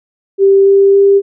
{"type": "tone with pitch steps", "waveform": "sine", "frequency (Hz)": [392, 394.5, 397], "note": ["G4", "G4", "G4"], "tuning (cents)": [0, 11, 22], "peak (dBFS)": -4, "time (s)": [0.38, 1.22], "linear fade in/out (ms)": 50, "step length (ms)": 280, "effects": []}